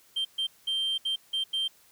sine tone bursts at uneven times, 3150 Hz, G7, 8 cents sharp, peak -24 dBFS, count 6, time 0.16-0.25 / 0.38-0.47 / 0.67-0.98 / 1.05-1.16 / 1.33-1.44 / 1.53-1.68 s, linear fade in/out 10 ms, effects tanh soft clip ceiling -24 dBFS + white hiss -60 dBFS RMS until 1.91 s

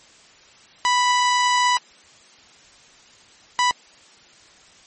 sawtooth tone bursts at uneven times, 987.8 Hz, B5, in tune, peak -12 dBFS, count 2, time 0.85-1.77 / 3.59-3.71 s, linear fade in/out 0 ms, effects white hiss -50 dBFS RMS until 4.86 s + MP3 32 kbps

